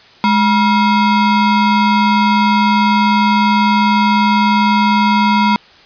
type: ring-modulated tone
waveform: square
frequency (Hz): 587.3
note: D5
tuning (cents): 0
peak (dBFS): -7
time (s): 0.24-5.56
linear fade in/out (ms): 0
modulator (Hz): 378
effects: white hiss -43 dBFS RMS until 5.85 s + resampled to 11025 Hz